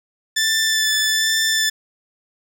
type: tone with vibrato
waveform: 15% pulse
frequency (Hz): 1760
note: A6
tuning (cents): 0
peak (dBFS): -10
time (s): 0.36-1.7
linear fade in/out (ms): 10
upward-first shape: sine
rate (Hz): 1.2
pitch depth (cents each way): 15
effects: none